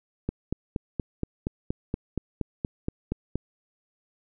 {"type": "click train", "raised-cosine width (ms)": 3, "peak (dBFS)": -14, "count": 14, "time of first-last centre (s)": [0.29, 3.356], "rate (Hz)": 4.24, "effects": []}